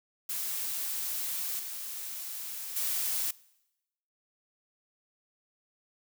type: noise with level steps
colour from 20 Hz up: blue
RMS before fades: -34 / -39 / -31 dBFS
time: 0.29-3.31 s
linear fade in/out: 5 ms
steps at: 1.59 / 2.76 s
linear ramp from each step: 5 ms
effects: noise-tail reverb RT60 0.9 s tail -22 dB re dry